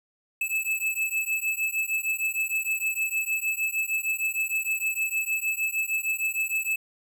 square beating tone pair, 2608 / 2614.5 Hz, E7 / E7, -19 / -15 cents, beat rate 6.5 Hz, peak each -29 / -29 dBFS, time 0.41-6.76 s, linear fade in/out 5 ms, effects none

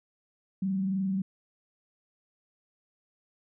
sine tone with frequency modulation, 191.7 Hz, G3, 38 cents flat, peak -26 dBFS, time 0.62-1.22 s, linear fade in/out 5 ms, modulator 23 Hz, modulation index 0.3, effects none

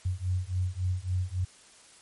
sine beating tone pair, 89.9 / 93.5 Hz, F#2 / F#2, -49 / +19 cents, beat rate 3.6 Hz, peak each -30 dBFS, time 0.05-1.45 s, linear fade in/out 10 ms, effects white hiss -55 dBFS RMS until 2.01 s + MP3 48 kbps

